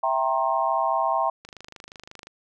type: chord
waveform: sine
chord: C dominant seventh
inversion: first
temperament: equal with one note detuned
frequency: 659.3 / 784 / 932.3 / 1066 Hz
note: E5 / G5 / Bb5 / C6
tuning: 0 / 0 / 0 / +32 cents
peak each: -26 dBFS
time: 0.03-1.3 s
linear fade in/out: 5 ms
type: click train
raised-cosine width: 0.2 ms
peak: -24 dBFS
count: 22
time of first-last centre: 1.45-2.27 s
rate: 25.6 Hz
effects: none